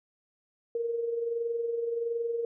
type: tone with amplitude modulation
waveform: sine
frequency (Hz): 466.2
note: A#4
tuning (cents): 0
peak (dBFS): -26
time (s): 0.75-2.45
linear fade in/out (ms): 2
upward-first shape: sine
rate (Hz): 21.4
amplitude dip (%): 50
effects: none